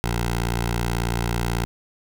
10% pulse tone with notch filter, 58.27 Hz, A#1, in tune, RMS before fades -24 dBFS, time 0.04-1.65 s, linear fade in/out 0 ms, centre 260 Hz, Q 1.3, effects none

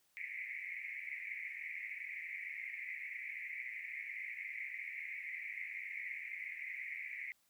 pink band-pass noise, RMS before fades -45 dBFS, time 0.17-7.32 s, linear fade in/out 0 ms, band 2000 to 2300 Hz, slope 96 dB/octave, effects white hiss -75 dBFS RMS until 7.49 s

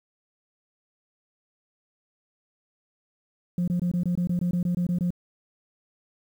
sine tone bursts, 176.5 Hz, F3, 19 cents sharp, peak -20 dBFS, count 13, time 3.58-5.105 s, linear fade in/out 2 ms, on 97 ms, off 22 ms, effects tanh soft clip ceiling -20 dBFS + 9-bit

